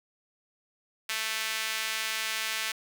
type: tone with high-pass filter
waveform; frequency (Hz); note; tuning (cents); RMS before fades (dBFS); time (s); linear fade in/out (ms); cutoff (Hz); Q
sawtooth; 220.3; A3; +2; -32; 1.09-2.72; 5; 2100; 1.2
effects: none